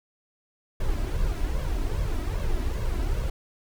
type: noise with flanger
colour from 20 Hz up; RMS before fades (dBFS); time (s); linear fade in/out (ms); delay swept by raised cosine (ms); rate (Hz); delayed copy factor
brown; -26; 0.8-3.3; 5; 1.8 to 3.1; 2.5; +0.65
effects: none